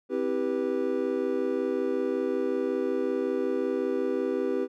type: chord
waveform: triangle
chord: C major seventh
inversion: none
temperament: just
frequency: 261.6 / 327 / 392.4 / 490.5 Hz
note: C4 / E4 / G4 / B4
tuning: 0 / -14 / +2 / -12 cents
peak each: -30 / -31 / -27 / -29 dBFS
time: 0.09-4.68 s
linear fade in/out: 50 ms
effects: none